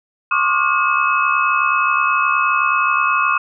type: tone cluster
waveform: sine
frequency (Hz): 1072 / 1143 / 1211 / 1423 / 2569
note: C6 / D6 / D#6 / F6 / E7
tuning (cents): +42 / -47 / -47 / +32 / -45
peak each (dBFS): -20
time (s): 0.31-3.38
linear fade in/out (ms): 5
effects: none